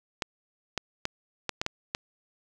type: clicks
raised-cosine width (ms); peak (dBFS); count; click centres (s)
0.2; -11; 7; 0.222 / 0.777 / 1.054 / 1.493 / 1.615 / 1.664 / 1.949
effects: none